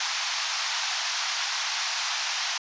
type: band-pass noise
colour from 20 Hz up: white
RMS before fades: -29 dBFS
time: 0-2.58 s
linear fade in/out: 5 ms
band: 730 to 6300 Hz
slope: 48 dB/octave
effects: resampled to 16000 Hz